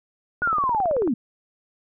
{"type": "linear sweep", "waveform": "sine", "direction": "down", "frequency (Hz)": [1477, 207.7], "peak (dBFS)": -19, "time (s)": [0.42, 1.14], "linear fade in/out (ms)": 5}
{"type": "click train", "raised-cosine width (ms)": 1, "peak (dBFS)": -18, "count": 13, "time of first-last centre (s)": [0.42, 1.076], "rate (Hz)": 18.3}
{"effects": []}